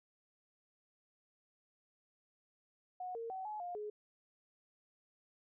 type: tone with pitch steps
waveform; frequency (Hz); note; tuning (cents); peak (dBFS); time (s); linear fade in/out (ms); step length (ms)
sine; 731 / 459.4 / 757 / 849 / 707 / 420.4; F#5 / A#4 / F#5 / G#5 / F5 / G#4; -21 / -25 / +39 / +38 / +21 / +21; -40; 3-3.9; 5; 150
effects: none